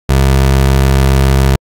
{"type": "tone", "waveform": "25% pulse", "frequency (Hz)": 67.1, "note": "C2", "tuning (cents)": 44, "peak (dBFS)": -3, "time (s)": [0.09, 1.56], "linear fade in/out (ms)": 5, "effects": ["AAC 64 kbps"]}